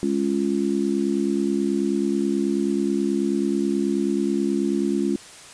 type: chord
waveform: sine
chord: Db major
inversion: second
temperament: just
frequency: 207.9 / 277.2 / 346.5 Hz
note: Ab3 / Db4 / F4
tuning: +2 / 0 / -14 cents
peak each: -24 dBFS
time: 0.03-5.16 s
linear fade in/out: 0 ms
effects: white hiss -43 dBFS RMS until 5.53 s + resampled to 22050 Hz